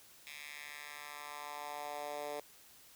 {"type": "tone with high-pass filter sweep", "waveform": "10% pulse", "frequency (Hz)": 146.83, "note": "D3", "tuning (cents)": 0, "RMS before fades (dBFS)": -45, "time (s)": [0.27, 2.4], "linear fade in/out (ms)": 0, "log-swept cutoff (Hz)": [2500, 490], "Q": 2.1, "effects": ["white hiss -60 dBFS RMS until 2.95 s"]}